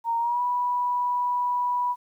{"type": "tone with pitch glide", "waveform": "sine", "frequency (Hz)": [926, 980.5], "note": ["A#5", "B5"], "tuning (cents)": [-12, -13], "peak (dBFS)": -22, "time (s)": [0.04, 1.96], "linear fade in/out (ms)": 50, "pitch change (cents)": 99, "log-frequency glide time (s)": [0.18, 0.41], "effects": ["10-bit"]}